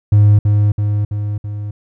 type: tone with echo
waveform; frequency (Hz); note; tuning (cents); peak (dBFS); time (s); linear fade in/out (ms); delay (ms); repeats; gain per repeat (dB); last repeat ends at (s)
triangle; 103.83; G#2; 0; -3; 0.12-0.39; 5; 330; 4; -4; 1.71
effects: tanh soft clip ceiling 0 dBFS